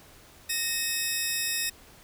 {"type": "tone pair together", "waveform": "10% pulse", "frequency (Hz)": [1855, 2559], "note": ["A#6", "D#7"], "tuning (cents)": [-9, 48], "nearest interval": "tritone", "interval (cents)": 557, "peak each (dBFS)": -21, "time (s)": [0.49, 1.7], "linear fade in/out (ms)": 10, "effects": ["pink hiss -53 dBFS RMS until 2.03 s"]}